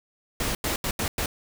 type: noise bursts at uneven times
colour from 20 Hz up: pink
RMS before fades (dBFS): -27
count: 5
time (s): 0.4-0.55 / 0.64-0.76 / 0.84-0.91 / 0.99-1.08 / 1.18-1.26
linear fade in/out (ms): 2
effects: none